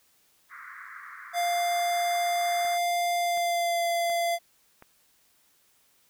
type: band-pass noise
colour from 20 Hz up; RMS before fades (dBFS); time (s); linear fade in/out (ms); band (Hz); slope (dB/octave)
pink; -44; 0.49-2.79; 50; 1100 to 2100; 96
type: tone with pitch glide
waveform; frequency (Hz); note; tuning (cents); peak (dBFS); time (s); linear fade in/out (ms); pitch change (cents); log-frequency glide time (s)
square; 698 to 685.2; F5 to F5; -1 to -33; -25; 1.33-4.39; 50; -32; 3.17-3.87
type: click train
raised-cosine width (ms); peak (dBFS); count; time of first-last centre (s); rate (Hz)
0.5; -32; 4; 2.65-4.824; 1.38
effects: white hiss -65 dBFS RMS until 6.09 s